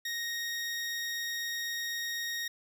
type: tone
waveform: 20% pulse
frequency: 1868 Hz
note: A#6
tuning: 3 cents sharp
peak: -28 dBFS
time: 0.05-2.48 s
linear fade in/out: 5 ms
effects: none